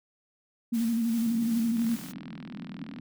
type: tone with vibrato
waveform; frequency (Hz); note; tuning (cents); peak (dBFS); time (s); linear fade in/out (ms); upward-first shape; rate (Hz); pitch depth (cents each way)
sine; 230; A#3; -23; -24; 0.72-1.96; 10; square; 12; 41
type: noise with tremolo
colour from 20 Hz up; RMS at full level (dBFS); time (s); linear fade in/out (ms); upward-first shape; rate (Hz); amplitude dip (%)
white; -43; 0.73-2.13; 20; triangle; 2.7; 45
type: band-pass noise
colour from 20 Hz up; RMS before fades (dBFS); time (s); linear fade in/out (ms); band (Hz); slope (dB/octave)
white; -41; 1.26-3; 2; 160 to 270; 48
type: click train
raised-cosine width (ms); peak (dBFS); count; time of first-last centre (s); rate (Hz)
0.3; -30; 51; 1.77-2.987; 41.1
effects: none